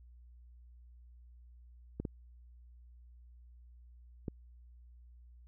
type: clicks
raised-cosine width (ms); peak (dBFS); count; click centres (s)
3; -24; 3; 2 / 2.052 / 4.282
effects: added 60 Hz sine -54 dBFS peak until 5.47 s